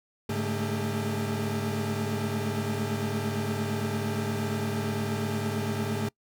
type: tone cluster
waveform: 40% pulse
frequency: 103.1 / 142.5 / 215.2 / 223.9 / 400.6 Hz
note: G#2 / C#3 / A3 / A3 / G4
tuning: -12 / +48 / -38 / +30 / +38 cents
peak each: -32 / -35 / -34 / -33 / -35 dBFS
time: 0.29-6.09 s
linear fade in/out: 5 ms
effects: noise-tail reverb RT60 0.1 s tail -25 dB re dry